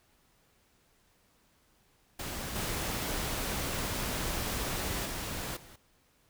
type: noise with level steps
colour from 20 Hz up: pink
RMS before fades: -38 / -34 / -37 / -53 dBFS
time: 2.19-5.76 s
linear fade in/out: 5 ms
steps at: 2.55 / 5.05 / 5.56 s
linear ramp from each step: 10 ms
effects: pink hiss -68 dBFS RMS until 6.29 s